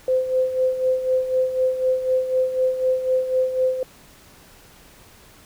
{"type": "tone with tremolo", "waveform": "sine", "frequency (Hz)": 515, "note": "C5", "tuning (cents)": -28, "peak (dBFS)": -15, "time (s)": [0.08, 3.83], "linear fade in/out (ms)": 2, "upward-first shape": "sine", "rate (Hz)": 4, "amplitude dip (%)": 65, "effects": ["pink hiss -49 dBFS RMS until 5.45 s"]}